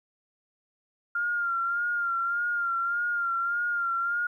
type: tone with vibrato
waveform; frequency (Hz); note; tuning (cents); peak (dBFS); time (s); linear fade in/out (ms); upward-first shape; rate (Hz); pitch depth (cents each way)
sine; 1396.9; F6; 0; -25; 1.15-4.27; 5; sine; 1.7; 41
effects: 11-bit